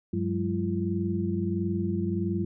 sine tone cluster, 97.5 / 181.5 / 203 / 341.3 Hz, G2 / F#3 / G#3 / F4, -9 / -33 / -39 / -40 cents, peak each -31 dBFS, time 0.13-2.45 s, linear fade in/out 5 ms, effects none

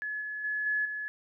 sine tone with level steps, 1705 Hz, G#6, 45 cents sharp, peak -32 / -34 / -29 / -26 / -33 dBFS, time 0.02-1.08 s, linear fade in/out 0 ms, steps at 0.21 / 0.44 / 0.66 / 0.85 s, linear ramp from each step 5 ms, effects none

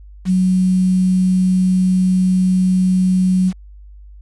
sine tone with quantisation, 185 Hz, F#3, in tune, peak -11 dBFS, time 0.25-3.53 s, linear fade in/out 50 ms, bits 6, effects added 50 Hz sine -36 dBFS peak until 4.21 s + resampled to 24000 Hz

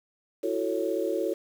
sine chord, F# minor seventh, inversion third, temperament just, 333 / 370 / 444 / 555 Hz, E4 / F#4 / A4 / C#5, +18 / 0 / +16 / +2 cents, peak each -31 dBFS, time 0.43-1.34 s, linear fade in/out 10 ms, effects 8-bit

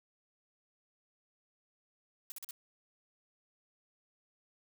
blue noise bursts, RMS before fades -44 dBFS, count 4, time 2.3-2.509 s, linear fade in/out 0 ms, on 20 ms, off 43 ms, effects none

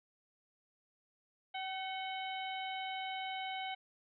harmonic tone with a mistuned harmonic, 762 Hz, G5, 49 cents flat, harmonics 1 / 2 / 3 / 4 / 5, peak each -40 / -50 / -45 / -46 / -51 dBFS, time 1.54-3.75 s, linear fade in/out 10 ms, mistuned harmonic 3, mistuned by -64 cents, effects none

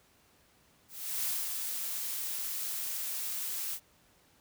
blue noise with ADSR envelope, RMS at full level -32 dBFS, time 0.88-3.8 s, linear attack 370 ms, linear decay 230 ms, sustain -4 dB, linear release 67 ms, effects pink hiss -65 dBFS RMS until 4.4 s + high-pass 60 Hz 12 dB/octave

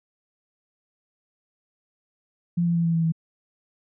sine tone with pitch steps, 172.5 / 170.52 / 168.56 / 166.62 / 164.71 / 162.82 Hz, F3 / F3 / E3 / E3 / E3 / E3, -21 / -41 / +39 / +19 / -1 / -21 cents, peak -19 dBFS, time 2.57-3.122 s, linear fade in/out 10 ms, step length 92 ms, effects none

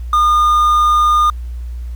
triangle tone with quantisation, 1216 Hz, D#6, 40 cents flat, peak -7 dBFS, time 0.13-1.3 s, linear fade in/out 2 ms, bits 6, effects added 60 Hz sine -22 dBFS peak until 1.95 s + pink hiss -51 dBFS RMS until 1.95 s

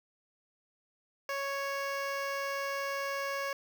15% pulse tone with notch filter, 554.4 Hz, C#5, in tune, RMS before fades -35 dBFS, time 1.29-3.53 s, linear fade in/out 2 ms, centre 9900 Hz, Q 1.1, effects none

